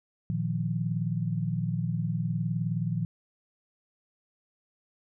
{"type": "chord", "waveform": "sine", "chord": "Bb suspended fourth", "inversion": "none", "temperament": "just", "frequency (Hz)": [116.54, 155.39, 174.81], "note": ["Bb2", "Eb3", "F3"], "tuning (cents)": [0, -2, 2], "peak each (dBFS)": [-31, -31, -31], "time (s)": [0.3, 3.05], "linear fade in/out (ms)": 0, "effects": []}